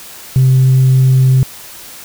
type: tone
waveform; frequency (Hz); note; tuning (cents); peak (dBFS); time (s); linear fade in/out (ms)
sine; 130.81; C3; 0; -4; 0.36-1.43; 0
effects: tanh soft clip ceiling -3 dBFS + white hiss -33 dBFS RMS until 2.04 s